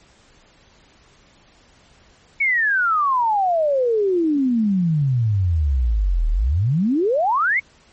sine exponential two-way sweep, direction down then up, 2262 to 37.28 to 2262 Hz, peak -15 dBFS, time 2.4-7.6 s, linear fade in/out 10 ms, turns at 6.3 s, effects pink hiss -53 dBFS RMS until 7.92 s + MP3 32 kbps

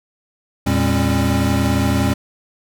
square tone cluster, 83.5 / 115.1 / 200.5 / 270.5 Hz, E2 / A#2 / G3 / C#4, +23 / -22 / +39 / -42 cents, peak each -21 dBFS, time 0.66-2.14 s, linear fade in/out 10 ms, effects none

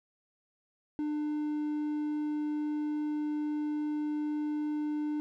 triangle tone, 299.8 Hz, D4, 36 cents sharp, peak -28 dBFS, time 0.99-5.2 s, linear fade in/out 0 ms, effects none

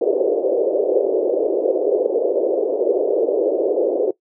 white band-pass noise, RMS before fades -18 dBFS, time 0.01-4.11 s, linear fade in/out 5 ms, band 360 to 550 Hz, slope 48 dB/octave, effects noise-tail reverb RT60 0.1 s tail -19 dB re dry

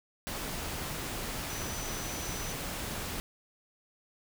sine tone in noise, 5990 Hz, F#8, 20 cents sharp, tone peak -43 dBFS, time 1.5-2.53 s, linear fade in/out 0 ms, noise pink, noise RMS -37 dBFS, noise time 0.27-3.2 s, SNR -9 dB, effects none

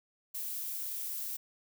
violet noise, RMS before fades -38 dBFS, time 0.34-1.37 s, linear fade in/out 10 ms, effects none

